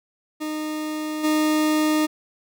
40% pulse tone with level steps, 307.4 Hz, D#4, 21 cents flat, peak -25 / -17 dBFS, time 0.4-2.07 s, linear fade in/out 20 ms, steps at 1.23 s, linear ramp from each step 20 ms, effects none

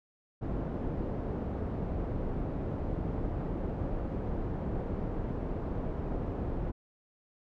pink low-pass noise, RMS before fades -34 dBFS, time 0.41-6.72 s, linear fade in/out 20 ms, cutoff 560 Hz, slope 12 dB/octave, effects none

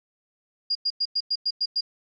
sine tone bursts, 4835 Hz, D8, 50 cents sharp, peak -21 dBFS, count 8, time 0.7-1.81 s, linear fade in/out 10 ms, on 53 ms, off 98 ms, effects none

